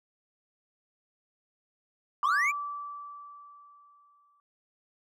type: tone with exponential decay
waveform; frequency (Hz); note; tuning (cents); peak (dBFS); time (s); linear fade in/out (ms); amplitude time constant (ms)
sine; 1160; D6; -22; -25; 2.23-4.4; 1; 470
type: linear sweep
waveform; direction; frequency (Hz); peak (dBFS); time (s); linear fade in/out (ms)
triangle; up; 938 to 2431; -23; 2.23-2.52; 20
effects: none